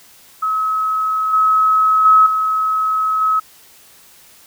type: tone with level steps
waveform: sine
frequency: 1283 Hz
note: E6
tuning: 47 cents flat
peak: -15 / -10 / -6 / -14 / -12 dBFS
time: 0.42-3.4 s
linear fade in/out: 10 ms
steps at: 1.33 / 2.05 / 2.26 / 3.21 s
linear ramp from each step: 5 ms
effects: white hiss -46 dBFS RMS until 4.46 s